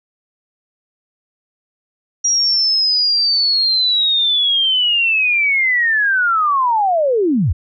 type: linear sweep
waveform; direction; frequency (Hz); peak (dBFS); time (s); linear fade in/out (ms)
sine; down; 5730 to 60.7; -12; 2.24-7.53; 10
effects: none